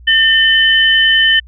sine tone pair together, 1805 / 3036 Hz, A6 / F#7, +44 / +44 cents, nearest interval major sixth, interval 900 cents, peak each -10 dBFS, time 0.07-1.4 s, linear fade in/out 10 ms, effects added 60 Hz sine -35 dBFS peak until 1.47 s

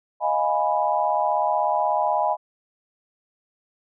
sine chord, F half-diminished seventh, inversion third, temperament equal, 622.3 / 698.5 / 830.6 / 987.8 Hz, Eb5 / F5 / Ab5 / Cb6, 0 / 0 / 0 / 0 cents, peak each -25 / -26 / -23 / -25 dBFS, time 0.2-2.37 s, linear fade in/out 50 ms, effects none

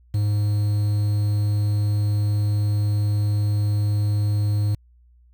triangle tone with quantisation, 103.83 Hz, G#2, in tune, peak -16 dBFS, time 0.14-4.75 s, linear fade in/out 5 ms, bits 7, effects added 60 Hz sine -51 dBFS peak until 5.33 s

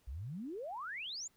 sine exponential sweep, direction up, 56.1 to 7390 Hz, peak -40 dBFS, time 0.07-1.28 s, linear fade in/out 10 ms, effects pink hiss -72 dBFS RMS until 1.36 s

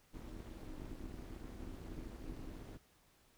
brown noise with amplitude modulation, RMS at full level -44 dBFS, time 0.13-2.78 s, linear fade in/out 20 ms, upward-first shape sine, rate 289 Hz, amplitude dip 90%, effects pink hiss -70 dBFS RMS until 3.37 s

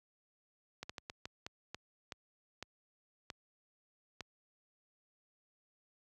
slowing click train, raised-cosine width 0.2 ms, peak -25 dBFS, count 11, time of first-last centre 0.83-4.207 s, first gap 65 ms, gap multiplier 1.34, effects high-pass 60 Hz 12 dB/octave

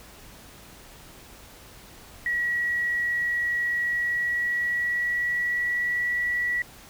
sine tone with pitch glide, 1921 to 1943.3 Hz, B6 to B6, -48 to -28 cents, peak -23 dBFS, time 2.26-6.62 s, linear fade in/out 2 ms, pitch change +20 cents, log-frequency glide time 3.79-6.11 s, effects added 50 Hz sine -56 dBFS peak until 6.89 s + pink hiss -48 dBFS RMS until 6.89 s

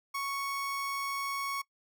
30% pulse tone, 1108.7 Hz, C#6, in tune, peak -30 dBFS, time 0.14-1.62 s, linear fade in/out 10 ms, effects noise-tail reverb RT60 0.1 s tail -22 dB re dry

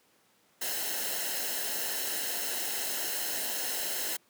white noise with comb filter, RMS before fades -33 dBFS, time 0.61-4.17 s, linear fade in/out 10 ms, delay 0.85 ms, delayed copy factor -0.65, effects pink hiss -66 dBFS RMS until 4.29 s + high-pass 200 Hz 12 dB/octave

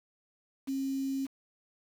sine tone with quantisation, 270 Hz, C#4, 45 cents flat, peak -30 dBFS, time 0.67-1.27 s, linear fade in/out 20 ms, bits 8, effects none

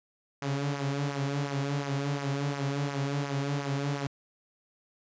sawtooth tone with flanger, 140.7 Hz, C#3, 26 cents sharp, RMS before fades -31 dBFS, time 0.42-4.07 s, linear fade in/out 2 ms, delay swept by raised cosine 0.24 to 6.14 ms, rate 2.8 Hz, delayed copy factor -0.6, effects resampled to 16000 Hz

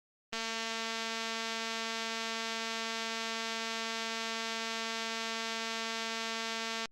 click train, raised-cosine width 0.2 ms, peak -19 dBFS, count 1476, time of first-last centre 0.33-6.857 s, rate 226 Hz, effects Opus 24 kbps

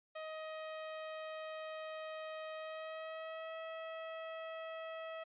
sawtooth tone with pitch glide, 629 to 646.7 Hz, D#5 to E5, +19 to -33 cents, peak -39 dBFS, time 0.15-5.24 s, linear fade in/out 10 ms, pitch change +48 cents, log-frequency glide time 2.55-3.57 s, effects resampled to 8000 Hz

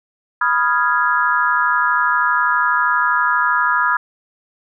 sine chord, F half-diminished seventh, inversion second, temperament equal, 987.8 / 1244.5 / 1396.9 / 1661.2 Hz, Cb6 / Eb6 / F6 / Ab6, 0 / 0 / 0 / 0 cents, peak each -19 dBFS, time 0.41-3.97 s, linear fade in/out 5 ms, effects none

